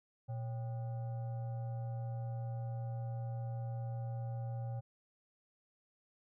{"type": "tone with frequency modulation", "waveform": "sine", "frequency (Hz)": 118.6, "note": "A#2", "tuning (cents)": 30, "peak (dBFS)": -37, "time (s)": [0.28, 4.81], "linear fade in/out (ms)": 20, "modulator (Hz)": 668, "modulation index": 0.37, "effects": []}